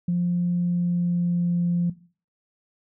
sine tone with pitch glide, 175.5 to 173.68 Hz, F3 to F3, +9 to -9 cents, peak -19 dBFS, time 0.08-1.9 s, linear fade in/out 5 ms, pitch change -18 cents, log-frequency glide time 0.54-1.6 s, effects noise-tail reverb RT60 0.4 s tail -17 dB re dry + tanh soft clip ceiling -15 dBFS

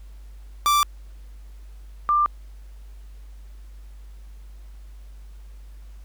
45% pulse / sine tone pair in turn, 1172 / 1188.4 Hz, D6 / D6, -4 / +20 cents, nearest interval unison, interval 24 cents, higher second, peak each -16 dBFS, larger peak neither, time 0.66-0.83 / 2.09-2.26 s, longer neither, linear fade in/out 0 ms, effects added 50 Hz sine -39 dBFS peak until 6.04 s + pink hiss -60 dBFS RMS until 6.04 s

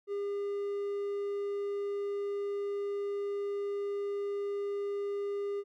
triangle tone, 403.9 Hz, G#4, 48 cents flat, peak -30 dBFS, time 0.07-5.64 s, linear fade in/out 50 ms, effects none

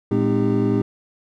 triangle tone cluster, 113.9 / 206.6 / 257.4 / 308 / 397.9 Hz, A#2 / G#3 / C4 / D#4 / G4, -40 / -9 / -28 / -17 / +26 cents, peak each -21 dBFS, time 0.11-0.82 s, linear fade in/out 5 ms, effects none

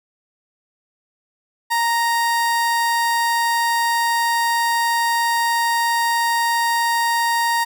30% pulse tone, 932.3 Hz, A#5, in tune, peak -14 dBFS, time 1.7-7.65 s, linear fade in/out 20 ms, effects none

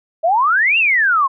sine exponential two-way sweep, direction up then down, 622.3 to 2816 to 1035 Hz, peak -11 dBFS, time 0.23-1.28 s, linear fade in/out 20 ms, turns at 0.78 s, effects none

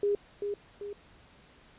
sine tone with echo, 407.8 Hz, G#4, 32 cents flat, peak -24 dBFS, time 0.03-0.15 s, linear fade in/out 2 ms, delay 390 ms, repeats 2, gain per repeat -6 dB, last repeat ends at 0.93 s, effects pink hiss -58 dBFS RMS until 1.78 s + resampled to 8000 Hz

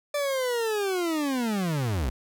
40% pulse linear sweep, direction down, 589 to 54.9 Hz, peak -24 dBFS, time 0.14-2.1 s, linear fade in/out 5 ms, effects none

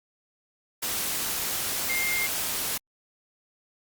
sine tone in noise, 2114 Hz, C7, 17 cents sharp, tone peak -26 dBFS, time 1.89-2.27 s, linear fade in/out 10 ms, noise white, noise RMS -29 dBFS, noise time 0.82-2.78 s, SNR 0 dB, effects Opus 48 kbps

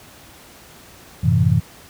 sine chord, F# half-diminished seventh, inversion none, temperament equal with one note detuned, 93.36 / 110 / 130.81 / 164.81 Hz, F#2 / A2 / C3 / E3, +16 / 0 / 0 / 0 cents, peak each -18 dBFS, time 1.23-1.6 s, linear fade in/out 10 ms, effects pink hiss -44 dBFS RMS until 1.89 s + high-pass 60 Hz 12 dB/octave

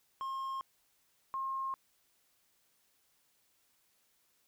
triangle / sine tone pair in turn, 1070 / 1070 Hz, C6 / C6, +38 / +38 cents, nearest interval unison, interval 0 cents, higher neither, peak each -34 / -34 dBFS, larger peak neither, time 0.21-0.61 / 1.34-1.74 s, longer neither, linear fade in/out 0 ms, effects white hiss -73 dBFS RMS until 4.47 s

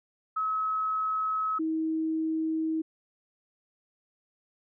sine tone pair in turn, 1285 / 318.9 Hz, E6 / D#4, -45 / +43 cents, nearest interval 2 octaves, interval 2412 cents, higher first, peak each -26 dBFS, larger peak neither, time 0.36-1.59 / 1.59-2.82 s, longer neither, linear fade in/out 10 ms, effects none

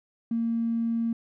triangle tone, 230.2 Hz, A#3, 22 cents flat, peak -20 dBFS, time 0.31-1.13 s, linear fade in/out 5 ms, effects tanh soft clip ceiling -22 dBFS

